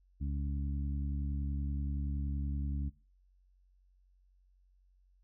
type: harmonic tone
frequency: 70.6 Hz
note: C#2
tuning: 32 cents sharp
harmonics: 1 / 2 / 3 / 4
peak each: -34 / -40 / -44 / -46 dBFS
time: 0.2-2.9 s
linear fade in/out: 20 ms
effects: noise-tail reverb RT60 0.3 s tail -18 dB re dry + added 46 Hz sine -64 dBFS peak until 5.23 s